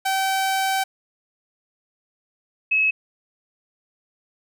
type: tone pair in turn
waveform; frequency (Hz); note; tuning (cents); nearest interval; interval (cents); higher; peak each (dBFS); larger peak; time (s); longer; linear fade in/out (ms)
sawtooth / sine; 770 / 2576; G5 / E7; -31 / -41; octave + major sixth; 2090; second; -16; neither; 0.05-0.84 / 2.71-2.91; first; 10
effects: none